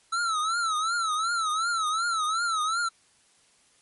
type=tone with vibrato; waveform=square; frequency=1318.5 Hz; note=E6; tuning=in tune; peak=-25 dBFS; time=0.12-2.89 s; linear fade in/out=10 ms; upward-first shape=triangle; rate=2.7 Hz; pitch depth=140 cents each way; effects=white hiss -62 dBFS RMS until 3.81 s + MP3 48 kbps